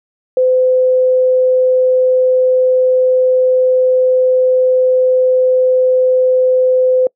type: tone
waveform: sine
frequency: 511 Hz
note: C5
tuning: 41 cents flat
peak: -8 dBFS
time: 0.37-7.07 s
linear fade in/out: 2 ms
effects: noise-tail reverb RT60 0.1 s tail -26 dB re dry